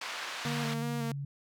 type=band-pass noise; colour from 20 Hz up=pink; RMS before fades=-39 dBFS; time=0.01-0.74 s; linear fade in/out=5 ms; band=1000 to 4600 Hz; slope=12 dB/octave
type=tone with vibrato; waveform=sawtooth; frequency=233.1 Hz; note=A#3; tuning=in tune; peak=-30 dBFS; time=0.45-1.12 s; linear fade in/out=2 ms; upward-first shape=square; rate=2.7 Hz; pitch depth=25 cents each way
type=tone with pitch glide; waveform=sine; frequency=146.83 to 140.44 Hz; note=D3 to C#3; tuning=0 to +23 cents; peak=-34 dBFS; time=0.45-1.25 s; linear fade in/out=5 ms; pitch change=-77 cents; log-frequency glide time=0.79-1.13 s
effects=none